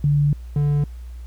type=tone pair in turn; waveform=sine / triangle; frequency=145.3 / 145.81 Hz; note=D3 / D3; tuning=-18 / -12 cents; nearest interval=unison; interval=6 cents; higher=second; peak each=-14 dBFS; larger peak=neither; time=0.04-0.33 / 0.56-0.84 s; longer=first; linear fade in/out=2 ms; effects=added 60 Hz sine -32 dBFS peak until 1.26 s + pink hiss -56 dBFS RMS until 1.26 s